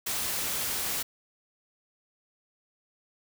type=noise; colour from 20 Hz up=white; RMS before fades=-31 dBFS; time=0.06-1.03 s; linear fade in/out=10 ms; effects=none